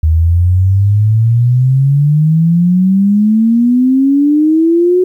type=exponential sweep; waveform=sine; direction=up; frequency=77.78 to 370 Hz; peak=-6 dBFS; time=0.03-5.04 s; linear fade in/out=5 ms; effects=8-bit